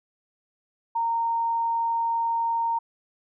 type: tone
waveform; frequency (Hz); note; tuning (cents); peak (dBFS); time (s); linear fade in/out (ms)
sine; 923; A#5; -17; -22; 0.95-2.79; 10
effects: none